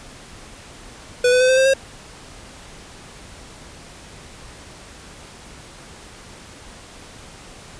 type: tone with pitch steps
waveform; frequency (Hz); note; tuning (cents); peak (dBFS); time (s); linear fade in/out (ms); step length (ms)
square; 493.4 / 502 / 510.8 / 519.7 / 528.8 / 538.1; B4 / B4 / C5 / C5 / C5 / C5; -2 / +28 / -42 / -12 / +18 / +48; -13; 1.24-1.738; 5; 83
effects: pink hiss -41 dBFS RMS until 7.79 s + resampled to 22050 Hz